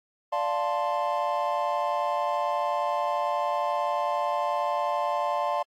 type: chord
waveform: triangle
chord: D minor seventh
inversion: none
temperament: equal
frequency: 587.3 / 698.5 / 880 / 1046.5 Hz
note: D5 / F5 / A5 / C6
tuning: 0 / 0 / 0 / 0 cents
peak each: -28 dBFS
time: 0.32-5.63 s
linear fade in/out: 10 ms
effects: tanh soft clip ceiling -12 dBFS + AAC 64 kbps